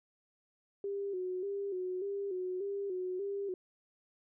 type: tone with vibrato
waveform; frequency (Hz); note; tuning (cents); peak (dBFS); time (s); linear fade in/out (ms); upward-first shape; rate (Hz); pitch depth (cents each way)
sine; 382.8; G4; -41; -34; 0.84-3.54; 2; square; 1.7; 73
effects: none